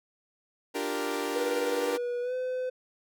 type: chord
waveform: sawtooth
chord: G minor seventh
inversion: second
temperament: equal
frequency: 293.7 / 349.2 / 392 / 466.2 Hz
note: D4 / F4 / G4 / Bb4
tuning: 0 / 0 / 0 / 0 cents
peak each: -31 / -34 / -31 / -30 dBFS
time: 0.74-1.98 s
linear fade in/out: 20 ms
type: tone with pitch glide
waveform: triangle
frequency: 485.5 to 508.5 Hz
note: B4 to C5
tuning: -30 to -50 cents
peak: -27 dBFS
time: 1.35-2.7 s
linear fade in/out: 10 ms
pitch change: +80 cents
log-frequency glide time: 2.21-2.34 s
effects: none